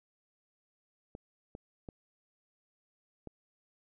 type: clicks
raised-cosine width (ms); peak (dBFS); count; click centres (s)
2; -30; 4; 1.151 / 1.551 / 1.888 / 3.273
effects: none